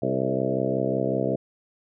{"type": "harmonic tone with a mistuned harmonic", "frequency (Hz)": 65.4, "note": "C2", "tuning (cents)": 0, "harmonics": [2, 3, 4, 5, 6, 7, 8, 9, 10], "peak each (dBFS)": [-31, -31, -31, -31, -31, -31, -31, -31, -31], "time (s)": [0.02, 1.36], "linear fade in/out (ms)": 5, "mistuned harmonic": 7, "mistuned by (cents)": -19, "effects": []}